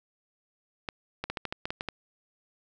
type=clicks; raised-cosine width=0.3 ms; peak=-16 dBFS; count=10; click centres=0.888 / 1.24 / 1.3 / 1.372 / 1.453 / 1.525 / 1.655 / 1.705 / 1.809 / 1.887 s; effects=none